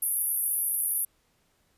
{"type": "band-pass noise", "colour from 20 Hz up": "pink", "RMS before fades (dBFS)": -28, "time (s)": [0.02, 1.05], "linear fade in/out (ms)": 5, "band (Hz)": [10000, 13000], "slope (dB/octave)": 96, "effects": ["pink hiss -69 dBFS RMS until 1.77 s", "resampled to 32000 Hz"]}